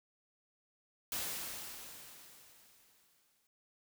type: noise with exponential decay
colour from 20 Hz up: white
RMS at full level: -37 dBFS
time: 1.12-3.47 s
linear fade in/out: 1 ms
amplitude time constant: 510 ms
effects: none